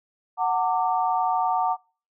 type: chord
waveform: sine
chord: Gb augmented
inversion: none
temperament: equal with one note detuned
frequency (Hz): 740 / 908.4 / 1174.7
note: Gb5 / Bb5 / D6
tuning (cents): 0 / -45 / 0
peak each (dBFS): -23 / -24 / -28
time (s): 0.37-1.77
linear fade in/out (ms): 50
effects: noise-tail reverb RT60 0.4 s tail -26 dB re dry